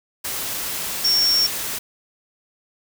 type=tone in noise; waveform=sine; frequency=5490 Hz; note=F8; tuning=31 cents flat; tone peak=-15 dBFS; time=1.04-1.47 s; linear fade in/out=10 ms; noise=white; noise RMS=-27 dBFS; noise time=0.24-1.79 s; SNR=+9 dB; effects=none